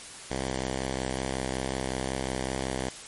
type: tone with vibrato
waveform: 5% pulse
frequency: 65.41 Hz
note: C2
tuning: in tune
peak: -18 dBFS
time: 0.3-2.89 s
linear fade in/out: 5 ms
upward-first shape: sine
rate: 2.3 Hz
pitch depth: 15 cents each way
effects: white hiss -43 dBFS RMS until 3.07 s + MP3 48 kbps